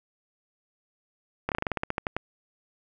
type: slowing click train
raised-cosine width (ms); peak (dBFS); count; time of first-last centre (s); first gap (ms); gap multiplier
0.5; -12; 13; 1.49-2.166; 28; 1.12
effects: none